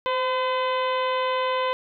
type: harmonic tone with a mistuned harmonic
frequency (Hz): 509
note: C5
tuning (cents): -48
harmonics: 1 / 2 / 3 / 4 / 5 / 6 / 7 / 8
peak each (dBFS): -25 / -25 / -36 / -35 / -37 / -36 / -39 / -48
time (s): 0.06-1.73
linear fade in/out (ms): 0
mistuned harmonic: 1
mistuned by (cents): +26
effects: none